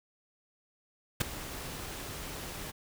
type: noise with ADSR envelope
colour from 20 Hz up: pink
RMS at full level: -25 dBFS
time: 1.2-2.72 s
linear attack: 12 ms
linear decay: 10 ms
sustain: -16 dB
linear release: 24 ms
effects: none